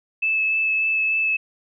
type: tone with vibrato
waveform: sine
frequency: 2614 Hz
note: E7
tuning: 15 cents flat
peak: -18 dBFS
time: 0.22-1.37 s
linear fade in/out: 10 ms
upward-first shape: sine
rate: 3.4 Hz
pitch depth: 10 cents each way
effects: none